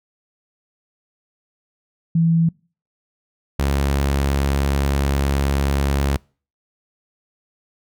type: tone pair in turn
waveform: sine / sawtooth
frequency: 165.3 / 69.5 Hz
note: E3 / C#2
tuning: +5 / +5 cents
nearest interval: octave + minor third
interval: 1500 cents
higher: first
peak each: -13 dBFS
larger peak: neither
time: 2.15-2.49 / 3.59-6.17 s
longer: second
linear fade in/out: 5 ms
effects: noise-tail reverb RT60 0.4 s tail -26 dB re dry